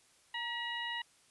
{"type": "harmonic tone with a mistuned harmonic", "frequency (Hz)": 960, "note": "B5", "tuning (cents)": -49, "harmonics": [1, 2, 3, 4], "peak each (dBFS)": [-42, -39, -41, -47], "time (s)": [0.34, 1.02], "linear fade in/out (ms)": 5, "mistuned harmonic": 1, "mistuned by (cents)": -49, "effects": ["white hiss -66 dBFS RMS until 1.3 s", "resampled to 24000 Hz"]}